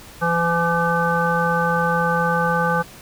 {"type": "harmonic tone", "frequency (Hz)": 169.1, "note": "E3", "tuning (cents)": 44, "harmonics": [1, 3, 5, 7, 9], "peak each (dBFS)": [-23, -23, -23, -23, -23], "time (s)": [0.21, 2.83], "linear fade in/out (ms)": 20, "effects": ["pink hiss -42 dBFS RMS until 3.01 s"]}